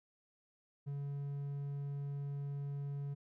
triangle tone, 141.5 Hz, C#3, 36 cents sharp, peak -36 dBFS, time 0.86-3.15 s, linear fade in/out 20 ms, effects none

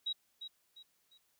sine tone with echo, 3843 Hz, B7, 48 cents flat, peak -33 dBFS, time 0.06-0.13 s, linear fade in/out 10 ms, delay 350 ms, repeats 3, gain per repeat -9 dB, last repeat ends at 1.18 s, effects white hiss -75 dBFS RMS until 1.39 s

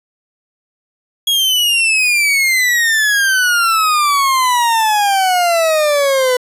40% pulse exponential sweep, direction down, 3326 to 495.9 Hz, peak -10 dBFS, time 1.27-6.37 s, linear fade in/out 5 ms, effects resampled to 32000 Hz

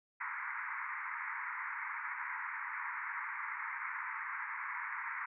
white band-pass noise, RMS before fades -41 dBFS, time 0.2-5.26 s, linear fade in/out 10 ms, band 900 to 2200 Hz, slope 96 dB/octave, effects none

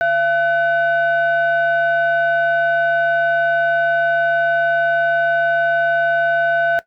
sine tone pair together, 680 / 1506.4 Hz, F5 / F#6, -46 / +31 cents, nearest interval octave + major second, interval 1377 cents, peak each -15 / -16 dBFS, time 0.01-6.79 s, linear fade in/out 0 ms, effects noise-tail reverb RT60 0.1 s tail -17 dB re dry + tanh soft clip ceiling -9 dBFS

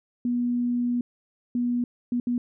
sine tone bursts at uneven times, 242.7 Hz, B3, 30 cents flat, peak -22 dBFS, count 4, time 0.25-1.01 / 1.55-1.84 / 2.12-2.2 / 2.27-2.38 s, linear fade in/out 2 ms, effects none

